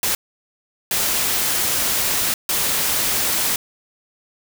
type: noise bursts at uneven times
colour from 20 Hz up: white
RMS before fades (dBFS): -20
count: 3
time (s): 0.03-0.15 / 0.91-2.34 / 2.49-3.56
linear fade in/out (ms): 2
effects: none